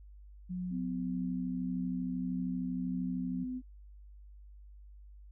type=tone with tremolo; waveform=sine; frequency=180.9 Hz; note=F#3; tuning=39 cents flat; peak=-34 dBFS; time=0.49-3.45 s; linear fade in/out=20 ms; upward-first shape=triangle; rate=1.7 Hz; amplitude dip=25%
type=tone; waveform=sine; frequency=253.8 Hz; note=B3; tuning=47 cents sharp; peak=-35 dBFS; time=0.7-3.62 s; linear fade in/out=50 ms
effects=added 50 Hz sine -50 dBFS peak until 5.31 s